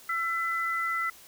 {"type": "tone pair together", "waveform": "sine", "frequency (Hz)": [1343, 2006], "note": ["E6", "B6"], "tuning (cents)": [32, 26], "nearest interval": "perfect fifth", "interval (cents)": 694, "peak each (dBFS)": [-29, -30], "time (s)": [0.09, 1.1], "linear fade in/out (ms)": 5, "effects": ["white hiss -52 dBFS RMS until 1.27 s"]}